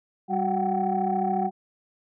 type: tone cluster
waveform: sine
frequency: 194.7 / 369.9 / 737 / 771 Hz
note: G3 / F#4 / F#5 / G5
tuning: -12 / 0 / -7 / -29 cents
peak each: -27 / -30 / -27 / -26 dBFS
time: 0.28-1.51 s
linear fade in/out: 50 ms
effects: tanh soft clip ceiling -14 dBFS